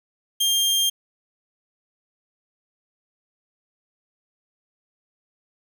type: tone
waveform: sawtooth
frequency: 3199 Hz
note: G7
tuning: 34 cents sharp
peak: -15 dBFS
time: 0.4-0.9 s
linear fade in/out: 10 ms
effects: 9-bit